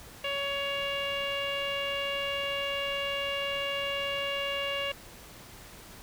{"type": "tone with low-pass filter", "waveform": "sawtooth", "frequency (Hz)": 560, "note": "C#5", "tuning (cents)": 18, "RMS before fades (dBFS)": -32, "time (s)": [0.24, 4.92], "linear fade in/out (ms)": 5, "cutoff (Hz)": 2800, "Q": 5.7, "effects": ["pink hiss -49 dBFS RMS until 6.02 s"]}